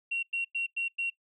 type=tone bursts; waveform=sine; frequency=2742 Hz; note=F7; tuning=32 cents flat; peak=-27 dBFS; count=5; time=0.11-1.102 s; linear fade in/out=10 ms; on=120 ms; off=98 ms; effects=noise-tail reverb RT60 0.1 s tail -20 dB re dry + tanh soft clip ceiling -23 dBFS